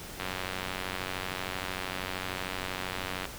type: click train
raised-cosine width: 0.3 ms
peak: -17 dBFS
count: 285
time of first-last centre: 0.2-3.254 s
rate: 93 Hz
effects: pink hiss -43 dBFS RMS until 3.38 s